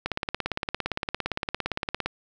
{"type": "click train", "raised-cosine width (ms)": 0.3, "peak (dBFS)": -11, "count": 36, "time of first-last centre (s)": [0.06, 2.06], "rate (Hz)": 17.5, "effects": []}